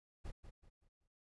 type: noise with echo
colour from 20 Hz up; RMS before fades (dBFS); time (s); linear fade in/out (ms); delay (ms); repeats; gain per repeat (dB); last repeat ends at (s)
brown; -44; 0.24-0.32; 20; 190; 4; -9; 1.08
effects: resampled to 24000 Hz